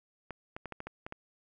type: clicks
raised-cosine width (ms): 0.5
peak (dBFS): -25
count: 8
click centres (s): 0.307 / 0.565 / 0.657 / 0.723 / 0.804 / 0.87 / 1.065 / 1.124
effects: none